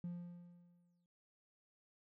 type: tone with exponential decay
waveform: triangle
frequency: 174.61 Hz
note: F3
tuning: in tune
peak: -37 dBFS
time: 0.04-1.06 s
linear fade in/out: 2 ms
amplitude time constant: 220 ms
effects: tanh soft clip ceiling -36 dBFS